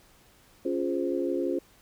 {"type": "chord", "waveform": "sine", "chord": "Db major seventh", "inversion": "none", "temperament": "equal", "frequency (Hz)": [277.2, 349.2, 415.3, 523.3], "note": ["Db4", "F4", "Ab4", "C5"], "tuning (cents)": [0, 0, 0, 0], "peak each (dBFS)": [-31, -29, -34, -33], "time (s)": [0.65, 1.59], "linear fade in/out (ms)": 5, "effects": ["pink hiss -59 dBFS RMS until 1.81 s"]}